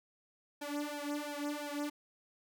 sawtooth tone with flanger, 292.3 Hz, D4, 8 cents flat, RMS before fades -39 dBFS, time 0.61-1.9 s, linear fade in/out 10 ms, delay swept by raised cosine 1.2 to 3.3 ms, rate 2.9 Hz, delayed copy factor +0.95, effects none

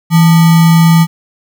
sine tone with sample-and-hold, 164.9 Hz, E3, 1 cent sharp, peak -3 dBFS, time 0.1-1.07 s, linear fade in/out 50 ms, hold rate 1050 Hz, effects none

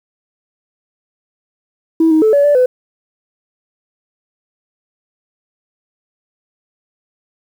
sine tone with pitch steps, 324.7 / 314.7 / 436 / 570 / 582 / 504 Hz, E4 / D#4 / A4 / C#5 / D5 / B4, -26 / +20 / -16 / +48 / -16 / +35 cents, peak -6 dBFS, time 2-2.66 s, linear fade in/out 5 ms, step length 110 ms, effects tanh soft clip ceiling -4 dBFS + 7-bit

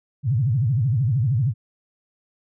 sine tone with vibrato, 123.47 Hz, B2, in tune, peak -17 dBFS, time 0.23-1.54 s, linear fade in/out 50 ms, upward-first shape sine, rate 13 Hz, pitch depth 290 cents each way, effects none

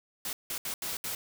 white noise bursts at uneven times, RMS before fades -35 dBFS, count 5, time 0.25-0.33 / 0.5-0.58 / 0.65-0.74 / 0.82-0.97 / 1.04-1.15 s, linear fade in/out 2 ms, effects none

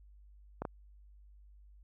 clicks, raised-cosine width 1 ms, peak -22 dBFS, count 2, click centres 0.62 / 0.652 s, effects added 50 Hz sine -55 dBFS peak until 1.83 s

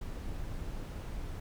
brown noise, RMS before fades -39 dBFS, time 0.01-1.4 s, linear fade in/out 5 ms, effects none

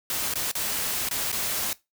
white noise with dropouts, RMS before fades -28 dBFS, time 0.1-1.73 s, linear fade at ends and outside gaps 1 ms, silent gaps 0.338-0.356 / 0.515-0.552 / 1.088-1.111 / 1.317-1.327 s, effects noise-tail reverb RT60 0.2 s tail -19 dB re dry

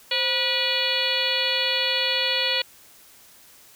harmonic tone with a mistuned harmonic, 485.7 Hz, B4, 29 cents flat, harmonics 1 / 2 / 3 / 4 / 5 / 6 / 7 / 8 / 9, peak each -31 / -36 / -35 / -31 / -28 / -27 / -28 / -32 / -27 dBFS, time 0.11-2.62 s, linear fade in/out 5 ms, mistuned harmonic 1, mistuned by +130 cents, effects white hiss -51 dBFS RMS until 3.75 s

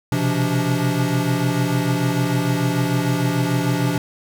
square tone cluster, 125.6 / 132.3 / 170.9 / 289.7 Hz, B2 / C3 / F3 / D4, +30 / +20 / -37 / -24 cents, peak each -24 dBFS, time 0.12-3.98 s, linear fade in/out 2 ms, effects none

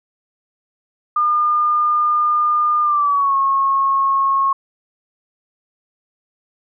sine tone with pitch glide, 1210 to 1090.5 Hz, D#6 to C#6, -49 to -29 cents, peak -13 dBFS, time 1.16-4.53 s, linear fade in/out 5 ms, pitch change -180 cents, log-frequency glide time 2.82-3.36 s, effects none

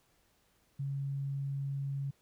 sine tone, 138.59 Hz, C#3, in tune, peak -33 dBFS, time 0.79-2.11 s, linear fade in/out 10 ms, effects pink hiss -71 dBFS RMS until 2.21 s

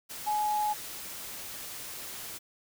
sine tone in noise, 843 Hz, G#5, 26 cents sharp, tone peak -26 dBFS, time 0.26-0.74 s, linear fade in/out 20 ms, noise white, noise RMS -41 dBFS, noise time 0.09-2.39 s, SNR +12 dB, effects none

